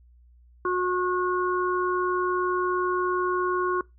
harmonic tone, 362.9 Hz, F#4, 34 cents flat, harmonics 1 / 3 / 4, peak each -25 / -27 / -32 dBFS, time 0.65-3.81 s, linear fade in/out 2 ms, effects noise-tail reverb RT60 0.2 s tail -22 dB re dry + added 60 Hz sine -52 dBFS peak until 3.98 s

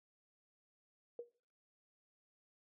sine tone with exponential decay, 475.1 Hz, A#4, 33 cents sharp, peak -38 dBFS, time 1.19-1.29 s, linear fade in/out 2 ms, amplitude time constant 20 ms, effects noise-tail reverb RT60 0.4 s tail -19 dB re dry

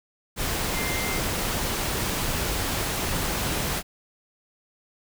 sine tone in noise, 2093 Hz, C7, in tune, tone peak -32 dBFS, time 0.73-1.21 s, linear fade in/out 50 ms, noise pink, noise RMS -27 dBFS, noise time 0.36-3.83 s, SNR -8 dB, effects none

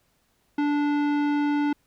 sine tone with tanh clipping, 291.8 Hz, D4, 11 cents flat, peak -23 dBFS, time 0.58-1.73 s, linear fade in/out 5 ms, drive 17 dB, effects pink hiss -68 dBFS RMS until 1.86 s

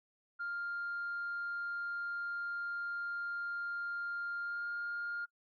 sine tone with pitch glide, 1400 to 1410.6 Hz, F6 to F6, +4 to +17 cents, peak -35 dBFS, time 0.39-5.26 s, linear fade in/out 20 ms, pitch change +13 cents, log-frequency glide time 4.42-4.66 s, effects noise-tail reverb RT60 0.1 s tail -25 dB re dry + tanh soft clip ceiling -33 dBFS

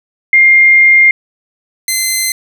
sine / 10% pulse tone pair in turn, 2115 / 2065 Hz, C7 / C7, +18 / -23 cents, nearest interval unison, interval 41 cents, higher first, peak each -3 dBFS, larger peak neither, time 0.33-1.11 / 1.88-2.32 s, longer first, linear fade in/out 2 ms, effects none

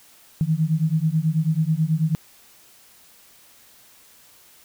sine beating tone pair, 154.1 / 163.3 Hz, D#3 / E3, -16 / -16 cents, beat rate 9.2 Hz, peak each -21 dBFS, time 0.41-2.15 s, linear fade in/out 0 ms, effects white hiss -52 dBFS RMS until 4.64 s

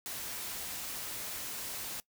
white noise, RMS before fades -40 dBFS, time 0.06-2 s, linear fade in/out 0 ms, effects noise-tail reverb RT60 0.1 s tail -21 dB re dry

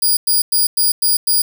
5% pulse tone bursts, 4865 Hz, D#8, 40 cents flat, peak -5 dBFS, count 6, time 0.02-1.42 s, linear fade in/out 5 ms, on 150 ms, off 100 ms, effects 7-bit

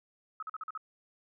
sine tone bursts, 1282 Hz, E6, 49 cents flat, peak -36 dBFS, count 6, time 0.4-0.776 s, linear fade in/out 2 ms, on 26 ms, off 44 ms, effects none

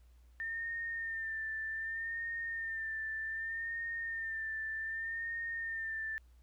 sine tone with vibrato, 1805 Hz, A6, 44 cents sharp, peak -36 dBFS, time 0.4-6.18 s, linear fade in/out 0 ms, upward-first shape sine, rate 0.65 Hz, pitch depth 36 cents each way, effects added 60 Hz sine -58 dBFS peak until 6.42 s + pink hiss -75 dBFS RMS until 6.42 s

